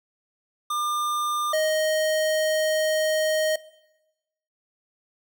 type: tone pair in turn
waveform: square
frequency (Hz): 1200 / 624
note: D6 / D#5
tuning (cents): +37 / +5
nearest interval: major seventh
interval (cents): 1132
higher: first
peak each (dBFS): -25 / -21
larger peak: second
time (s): 0.7-1.53 / 1.53-3.56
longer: second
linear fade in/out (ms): 5
effects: noise-tail reverb RT60 1.0 s tail -20 dB re dry